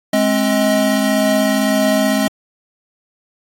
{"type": "tone cluster", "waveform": "square", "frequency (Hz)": [210.1, 265.9, 632], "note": ["G#3", "C4", "D#5"], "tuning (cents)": [20, 28, 27], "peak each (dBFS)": -18, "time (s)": [0.13, 2.28], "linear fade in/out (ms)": 5, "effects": ["AAC 48 kbps"]}